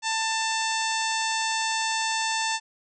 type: harmonic tone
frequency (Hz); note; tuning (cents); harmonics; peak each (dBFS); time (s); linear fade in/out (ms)
890; A5; +20; 1 / 2 / 3 / 4 / 5 / 6 / 7 / 8 / 9; -28 / -31 / -33 / -34 / -35 / -36 / -36 / -37 / -38; 0.02-2.6; 50
effects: none